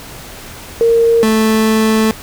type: tone pair in turn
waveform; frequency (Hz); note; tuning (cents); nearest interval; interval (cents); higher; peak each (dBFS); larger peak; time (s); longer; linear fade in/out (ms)
sine / 30% pulse; 461.8 / 219.5; A#4 / A3; -16 / -4; octave + minor second; 1288; first; -7; neither; 0.81-1.23 / 1.23-2.11; second; 0
effects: pink hiss -32 dBFS RMS until 2.22 s